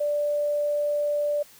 sine tone, 587 Hz, D5, 1 cent flat, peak -22 dBFS, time 0-1.43 s, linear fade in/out 10 ms, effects white hiss -52 dBFS RMS until 1.59 s

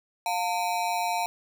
square ring-modulated tone, 804 Hz, G5, 44 cents sharp, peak -23 dBFS, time 0.26-1.26 s, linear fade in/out 0 ms, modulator 97.6 Hz, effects none

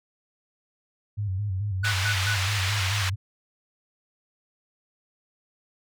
sine tone with vibrato, 98.7 Hz, G2, 12 cents sharp, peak -25 dBFS, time 1.17-3.16 s, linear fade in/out 20 ms, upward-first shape square, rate 4.6 Hz, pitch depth 85 cents each way
triangle tone bursts, 1484 Hz, F#6, 5 cents sharp, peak -24 dBFS, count 3, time 1.83-2.348 s, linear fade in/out 10 ms, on 86 ms, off 130 ms
white band-pass noise, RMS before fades -29 dBFS, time 1.84-3.1 s, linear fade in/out 10 ms, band 1100 to 3600 Hz, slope 12 dB/octave
effects none

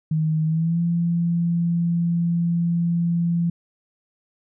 sine tone with pitch glide, 157.1 to 170.33 Hz, D#3 to F3, +17 to -43 cents, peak -18 dBFS, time 0.11-3.5 s, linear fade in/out 5 ms, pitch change +140 cents, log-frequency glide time 0.45-0.8 s, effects none

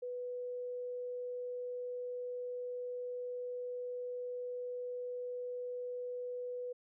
sine tone, 493.9 Hz, B4, in tune, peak -38 dBFS, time 0.02-6.73 s, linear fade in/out 10 ms, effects none

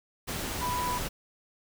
sine tone in noise, 987.8 Hz, B5, in tune, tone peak -29 dBFS, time 0.61-0.99 s, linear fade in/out 20 ms, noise pink, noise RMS -34 dBFS, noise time 0.27-1.09 s, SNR +2 dB, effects none

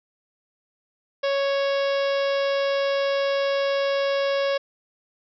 harmonic tone, 554.4 Hz, C#5, in tune, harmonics 1 / 2 / 3 / 4 / 5 / 6 / 7 / 8 / 9 / 10, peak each -21 / -32 / -33 / -37 / -37 / -37 / -40 / -45 / -40 / -44 dBFS, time 1.23-4.58 s, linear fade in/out 10 ms, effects none

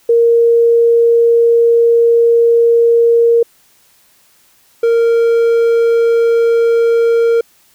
sine / triangle tone pair in turn, 466.2 / 463.5 Hz, A#4 / A#4, 0 / -10 cents, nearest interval unison, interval 10 cents, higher first, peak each -6 dBFS, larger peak neither, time 0.09-3.43 / 4.83-7.41 s, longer first, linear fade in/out 5 ms, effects white hiss -51 dBFS RMS until 7.74 s

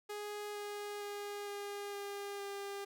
sawtooth tone with pitch steps, 415.3 / 412.2 / 409.1 / 406 / 403 / 400 Hz, G#4 / G#4 / G#4 / G#4 / G4 / G4, 0 / -13 / -26 / -39 / +48 / +35 cents, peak -37 dBFS, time 0.09-2.85 s, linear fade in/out 10 ms, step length 460 ms, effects none

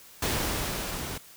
pink noise with level ramp, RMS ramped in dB -27 to -36 dBFS, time 0.22-1.18 s, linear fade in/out 5 ms, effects white hiss -51 dBFS RMS until 1.36 s

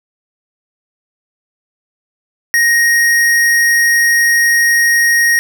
square tone, 1872 Hz, A#6, 7 cents sharp, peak -9 dBFS, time 2.54-5.39 s, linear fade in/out 0 ms, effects none

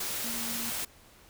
sine tone in noise, 232.1 Hz, A#3, 7 cents flat, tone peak -40 dBFS, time 0.24-0.7 s, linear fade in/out 5 ms, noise white, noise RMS -34 dBFS, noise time 0-0.85 s, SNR -9 dB, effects pink hiss -57 dBFS RMS until 1.29 s

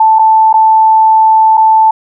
sine tone with dropouts, 880 Hz, A5, in tune, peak -3 dBFS, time 0-1.91 s, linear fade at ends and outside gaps 5 ms, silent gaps 0.188-0.192 / 0.529-0.539 / 1.572-1.576 s, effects none

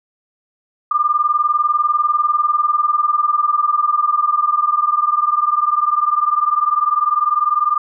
sine tone pair together, 1189.9 / 1210 Hz, D6 / D#6, +22 / -49 cents, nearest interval unison, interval 29 cents, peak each -16 dBFS, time 0.91-7.78 s, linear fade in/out 5 ms, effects none

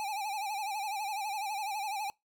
square tone with vibrato, 821 Hz, G#5, 20 cents flat, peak -34 dBFS, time 0-2.1 s, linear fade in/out 0 ms, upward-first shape sine, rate 12 Hz, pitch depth 100 cents each way, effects noise-tail reverb RT60 0.2 s tail -25 dB re dry

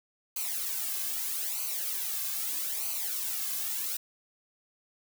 blue noise with flanger, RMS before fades -33 dBFS, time 0.36-3.97 s, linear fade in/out 5 ms, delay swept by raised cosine 0.56 to 2.16 ms, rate 0.79 Hz, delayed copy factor -0.75, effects none

